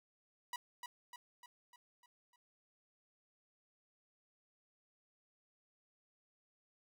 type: tone with echo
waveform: sawtooth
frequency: 974 Hz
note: B5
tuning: 24 cents flat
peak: -36 dBFS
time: 0.53-0.56 s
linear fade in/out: 2 ms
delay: 300 ms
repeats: 6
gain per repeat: -5 dB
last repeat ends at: 2.36 s
effects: none